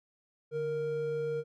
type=tone pair together; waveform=triangle; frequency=147 / 466.2 Hz; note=D3 / A#4; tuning=+2 / 0 cents; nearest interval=octave + minor sixth; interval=1998 cents; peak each=-38 / -29 dBFS; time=0.51-1.44 s; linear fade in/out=50 ms; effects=none